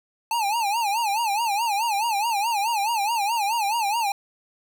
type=tone with vibrato; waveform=square; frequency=866 Hz; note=A5; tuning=28 cents flat; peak=-22 dBFS; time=0.31-4.12 s; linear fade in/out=2 ms; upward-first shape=sine; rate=4.7 Hz; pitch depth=160 cents each way; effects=none